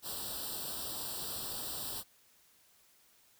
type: noise with comb filter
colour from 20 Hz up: white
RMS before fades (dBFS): -40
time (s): 0.02-2.04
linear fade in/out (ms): 50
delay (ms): 0.23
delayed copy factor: +0.95
effects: white hiss -66 dBFS RMS until 3.39 s